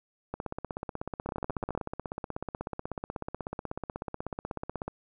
two click trains, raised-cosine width 1 ms, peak -18 / -20 dBFS, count 8 / 75, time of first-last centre 1.29-1.776 / 0.34-4.88 s, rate 14.4 / 16.3 Hz, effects none

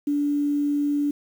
sine tone with quantisation, 289.7 Hz, D4, 24 cents flat, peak -20 dBFS, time 0.07-1.11 s, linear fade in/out 5 ms, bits 8, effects none

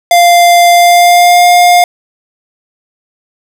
square tone with pitch glide, 696 to 707.8 Hz, F5 to F5, -6 to +23 cents, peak -3 dBFS, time 0.11-1.84 s, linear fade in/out 2 ms, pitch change +29 cents, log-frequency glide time 0.71-1.46 s, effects none

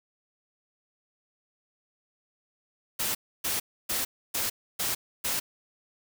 white noise bursts, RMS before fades -29 dBFS, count 6, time 2.99-5.4 s, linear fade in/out 10 ms, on 160 ms, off 290 ms, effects none

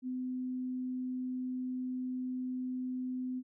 sine tone, 254.3 Hz, C4, 49 cents flat, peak -34 dBFS, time 0.02-3.43 s, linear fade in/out 50 ms, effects none

